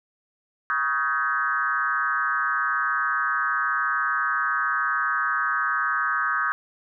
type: tone with frequency modulation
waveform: sine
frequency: 1396.9 Hz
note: F6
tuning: in tune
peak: -21 dBFS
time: 0.7-6.52 s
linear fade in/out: 0 ms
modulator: 141 Hz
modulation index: 2
effects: none